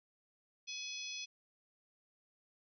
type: harmonic tone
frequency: 846 Hz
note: G#5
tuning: 32 cents sharp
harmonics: 3 / 4 / 5 / 6 / 7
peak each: -46 / -47 / -51 / -49 / -48 dBFS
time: 0.67-1.26 s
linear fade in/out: 20 ms
effects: none